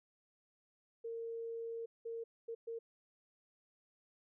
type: tone bursts at uneven times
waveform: sine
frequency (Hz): 459.3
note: A#4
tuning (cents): -26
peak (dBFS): -40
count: 4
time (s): 1.04-1.86 / 2.05-2.24 / 2.48-2.55 / 2.67-2.79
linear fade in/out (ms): 10
effects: none